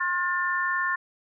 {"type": "harmonic tone", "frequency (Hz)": 356.2, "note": "F4", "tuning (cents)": 34, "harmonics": [3, 4, 5], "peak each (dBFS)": [-28, -31, -26], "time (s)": [0, 0.96], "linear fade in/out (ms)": 10, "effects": []}